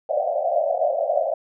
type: band-pass noise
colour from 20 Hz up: pink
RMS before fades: -22 dBFS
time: 0.09-1.34 s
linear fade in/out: 5 ms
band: 550 to 720 Hz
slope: 96 dB/octave
effects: none